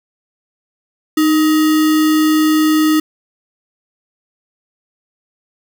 sine tone with sample-and-hold, 309.9 Hz, D#4, 7 cents flat, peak -9 dBFS, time 1.17-3 s, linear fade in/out 5 ms, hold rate 1575 Hz, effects none

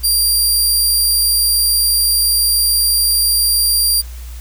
15% pulse tone, 4753 Hz, D8, 20 cents sharp, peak -5 dBFS, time 0.03-4.02 s, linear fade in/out 20 ms, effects added 60 Hz sine -27 dBFS peak until 4.4 s + white hiss -41 dBFS RMS until 4.4 s

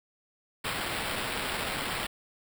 white noise with sample-and-hold, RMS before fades -33 dBFS, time 0.64-2.07 s, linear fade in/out 10 ms, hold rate 6300 Hz, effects none

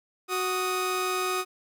sawtooth tone pair together, 370 / 1244.5 Hz, F#4 / D#6, 0 / 0 cents, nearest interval octave + major sixth, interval 2100 cents, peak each -25 dBFS, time 0.28-1.45 s, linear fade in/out 50 ms, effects none

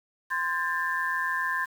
sine tone cluster, 1037 / 1607 / 1774 Hz, C6 / G6 / A6, -16 / +43 / +14 cents, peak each -30 dBFS, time 0.3-1.66 s, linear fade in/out 20 ms, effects 8-bit

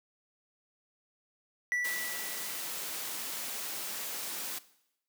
triangle tone with exponential decay, 1960 Hz, B6, 14 cents flat, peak -25 dBFS, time 1.72-2.97 s, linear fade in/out 0 ms, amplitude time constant 270 ms
white noise, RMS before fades -38 dBFS, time 1.84-4.59 s, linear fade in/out 10 ms
effects noise-tail reverb RT60 0.8 s tail -18 dB re dry + high-pass 200 Hz 12 dB/octave

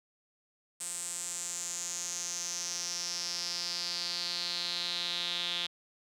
sawtooth tone with band-pass filter sweep, 174.61 Hz, F3, in tune, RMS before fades -36 dBFS, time 0.8-5.67 s, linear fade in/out 10 ms, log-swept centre 8300 to 3500 Hz, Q 5.6, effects none

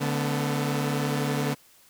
sawtooth tone cluster, 145 / 217.6 / 249.6 / 446.4 Hz, D3 / A3 / B3 / A4, -22 / -19 / +19 / +25 cents, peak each -23 / -31 / -26 / -31 dBFS, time 0-1.55 s, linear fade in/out 20 ms, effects white hiss -57 dBFS RMS until 1.89 s

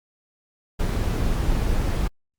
brown noise, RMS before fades -22 dBFS, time 0.79-2.08 s, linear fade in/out 10 ms, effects Opus 48 kbps

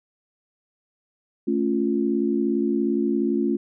sine chord, A augmented, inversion none, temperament equal, 220 / 277.2 / 349.2 Hz, A3 / C#4 / E#4, 0 / 0 / 0 cents, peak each -24 dBFS, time 1.47-3.57 s, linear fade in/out 10 ms, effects none

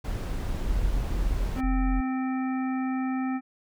brown noise, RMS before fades -30 dBFS, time 0.04-1.61 s, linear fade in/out 10 ms
sine tone bursts, 43.65 Hz, F1, in tune, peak -23 dBFS, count 3, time 0.65-2.01 s, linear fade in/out 10 ms, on 380 ms, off 110 ms
harmonic tone, 260.3 Hz, C4, 9 cents flat, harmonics 1 / 3 / 5 / 7 / 9, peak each -26 / -36 / -40 / -43 / -45 dBFS, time 1.55-3.41 s, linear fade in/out 50 ms
effects none

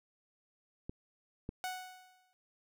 clicks, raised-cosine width 3 ms, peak -28 / -26 dBFS, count 2, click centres 0.895 / 1.491 s
sawtooth tone with exponential decay, 740 Hz, F#5, in tune, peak -31 dBFS, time 1.64-2.33 s, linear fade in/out 0 ms, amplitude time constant 150 ms
effects none

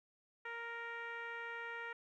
10% pulse tone with low-pass filter, 466.2 Hz, A#4, in tune, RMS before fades -45 dBFS, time 0.45-1.93 s, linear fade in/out 5 ms, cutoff 1900 Hz, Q 2.2, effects none

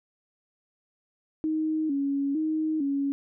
sine tone with vibrato, 295.6 Hz, D4, 11 cents sharp, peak -24 dBFS, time 1.44-3.12 s, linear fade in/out 0 ms, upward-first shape square, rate 1.1 Hz, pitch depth 100 cents each way, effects none

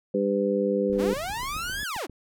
harmonic tone, 100 Hz, G2, 35 cents sharp, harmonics 2 / 3 / 4 / 5, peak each -27 / -31 / -27 / -25 dBFS, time 0.14-1.14 s, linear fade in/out 5 ms
click train, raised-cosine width 3 ms, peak -29 dBFS, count 10, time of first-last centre 0.9-2.097 s, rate 7.52 Hz
brown noise, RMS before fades -42 dBFS, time 0.92-1.84 s, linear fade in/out 10 ms
sawtooth linear two-way sweep, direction up then down, 229.9 to 1727 to 229.9 Hz, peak -26 dBFS, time 0.98-2.07 s, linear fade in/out 20 ms, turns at 1.83 s
effects none

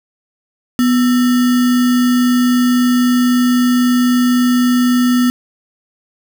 sine tone with sample-and-hold, 246.9 Hz, B3, in tune, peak -9 dBFS, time 0.79-5.3 s, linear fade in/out 0 ms, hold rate 1575 Hz, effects none

